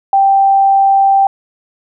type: tone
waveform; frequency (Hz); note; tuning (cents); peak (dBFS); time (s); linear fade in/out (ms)
sine; 784; G5; 0; -6; 0.13-1.27; 2
effects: none